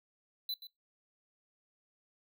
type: tone with echo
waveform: square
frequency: 4000 Hz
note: B7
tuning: 21 cents sharp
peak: -35 dBFS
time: 0.49-0.54 s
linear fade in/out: 2 ms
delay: 130 ms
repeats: 1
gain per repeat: -12 dB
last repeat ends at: 0.67 s
effects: noise-tail reverb RT60 0.2 s tail -23 dB re dry